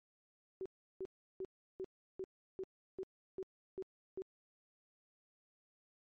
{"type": "tone bursts", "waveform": "sine", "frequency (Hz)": 378.8, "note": "F#4", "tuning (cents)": 41, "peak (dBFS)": -39, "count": 10, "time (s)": [0.61, 4.22], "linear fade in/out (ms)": 0, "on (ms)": 46, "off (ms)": 350, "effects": ["MP3 32 kbps"]}